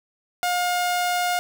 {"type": "tone", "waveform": "sawtooth", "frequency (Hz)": 713, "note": "F5", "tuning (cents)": 36, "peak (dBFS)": -17, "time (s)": [0.43, 1.39], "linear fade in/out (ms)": 0, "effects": []}